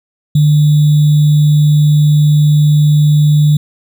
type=tone with sample-and-hold; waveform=sine; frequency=150 Hz; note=D3; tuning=37 cents sharp; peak=-5 dBFS; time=0.35-3.57 s; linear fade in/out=5 ms; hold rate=3675 Hz; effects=none